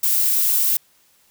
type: noise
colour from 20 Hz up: violet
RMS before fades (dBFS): -18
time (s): 0.03-0.77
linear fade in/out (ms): 5
effects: white hiss -58 dBFS RMS until 1.3 s